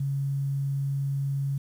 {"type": "tone with quantisation", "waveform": "sine", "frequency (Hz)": 138.59, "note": "C#3", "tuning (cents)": 0, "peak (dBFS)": -25, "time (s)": [0, 1.58], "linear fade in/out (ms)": 5, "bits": 9, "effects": []}